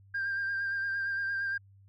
sine tone with vibrato, 1592 Hz, G6, 26 cents sharp, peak -28 dBFS, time 0.14-1.58 s, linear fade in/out 10 ms, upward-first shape sine, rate 8.7 Hz, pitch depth 27 cents each way, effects tanh soft clip ceiling -27 dBFS + added 98 Hz sine -55 dBFS peak until 1.88 s

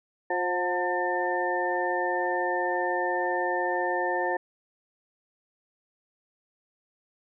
sine tone cluster, 355.8 / 530 / 723 / 896 / 1794 Hz, F4 / C5 / F#5 / A5 / A6, +32 / +22 / -40 / +31 / +33 cents, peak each -31 dBFS, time 0.3-4.37 s, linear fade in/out 5 ms, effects none

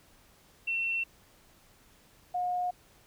sine tone pair in turn, 2706 / 719.2 Hz, E7 / F#5, +45 / -49 cents, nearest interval octave + major seventh, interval 2294 cents, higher first, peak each -28 / -28 dBFS, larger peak neither, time 0.67-1.04 / 2.34-2.71 s, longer neither, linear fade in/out 10 ms, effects pink hiss -61 dBFS RMS until 3.06 s

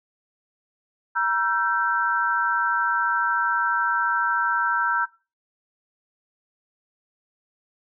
sine tone cluster, 951 / 1343 / 1555 Hz, A#5 / E6 / G6, +34 / +32 / -14 cents, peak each -24 dBFS, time 1.15-5.06 s, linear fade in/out 20 ms, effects noise-tail reverb RT60 0.3 s tail -20 dB re dry

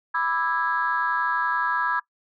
sine chord, E dominant seventh, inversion second, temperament just, 988.9 / 1186.7 / 1318.5 / 1648.1 Hz, B5 / D6 / E6 / G#6, +2 / +18 / 0 / -14 cents, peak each -26 / -30 / -27 / -25 dBFS, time 0.14-2 s, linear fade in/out 10 ms, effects noise-tail reverb RT60 0.1 s tail -20 dB re dry + tanh soft clip ceiling -12 dBFS

